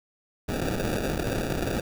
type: noise with sample-and-hold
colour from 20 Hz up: white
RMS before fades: -28 dBFS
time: 0.48-1.81 s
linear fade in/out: 10 ms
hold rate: 1050 Hz
effects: none